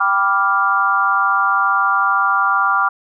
sine chord, G dominant seventh, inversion none, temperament equal, 784 / 987.8 / 1174.7 / 1396.9 Hz, G5 / B5 / D6 / F6, 0 / 0 / 0 / 0 cents, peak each -21 / -22 / -16 / -17 dBFS, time 0-2.89 s, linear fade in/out 10 ms, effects none

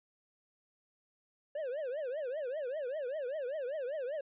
triangle tone with vibrato, 554.4 Hz, C#5, in tune, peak -33 dBFS, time 1.55-4.21 s, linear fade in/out 5 ms, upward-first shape triangle, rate 5.1 Hz, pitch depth 280 cents each way, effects resampled to 8000 Hz

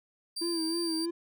35% pulse tone, 4699 Hz, D8, in tune, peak -32 dBFS, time 0.36-1.06 s, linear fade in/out 10 ms
triangle tone with vibrato, 331 Hz, E4, 7 cents sharp, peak -28 dBFS, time 0.41-1.11 s, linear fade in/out 10 ms, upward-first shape sine, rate 3.2 Hz, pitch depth 62 cents each way
effects none

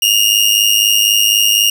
sawtooth tone with amplitude modulation, 2838 Hz, F7, 27 cents sharp, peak -3 dBFS, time 0.02-1.7 s, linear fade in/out 5 ms, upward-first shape sine, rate 104 Hz, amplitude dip 65%, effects none

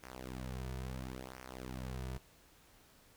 sawtooth tone with flanger, 64 Hz, C2, 38 cents flat, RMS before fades -44 dBFS, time 0.03-2.18 s, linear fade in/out 5 ms, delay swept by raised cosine 0.25 to 3.75 ms, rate 0.73 Hz, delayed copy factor -0.85, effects pink hiss -64 dBFS RMS until 3.16 s

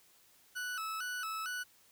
40% pulse tone with vibrato, 1389 Hz, F6, 10 cents flat, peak -36 dBFS, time 0.55-1.64 s, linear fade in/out 20 ms, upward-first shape square, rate 2.2 Hz, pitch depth 110 cents each way, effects white hiss -65 dBFS RMS until 1.91 s

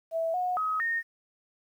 sine tone with pitch steps, 656 / 727 / 1269 / 1842 Hz, E5 / F#5 / D#6 / A#6, -9 / -31 / +34 / -21 cents, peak -26 dBFS, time 0.11-1.03 s, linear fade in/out 50 ms, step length 230 ms, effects 10-bit

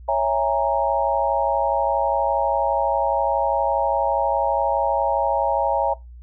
sine chord, A# half-diminished seventh, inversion first, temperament equal with one note detuned, 554.4 / 659.3 / 820.1 / 932.3 Hz, C#5 / E5 / G#5 / A#5, 0 / 0 / -22 / 0 cents, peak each -23 dBFS, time 0.08-5.94 s, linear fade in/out 10 ms, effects noise-tail reverb RT60 0.2 s tail -21 dB re dry + added 60 Hz sine -38 dBFS peak until 6.22 s

